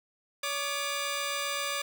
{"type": "tone pair together", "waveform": "10% pulse", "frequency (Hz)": [567.3, 1202], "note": ["C#5", "D6"], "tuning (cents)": [40, 40], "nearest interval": "octave + minor second", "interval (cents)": 1300, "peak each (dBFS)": -25, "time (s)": [0.43, 1.82], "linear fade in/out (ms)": 5, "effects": []}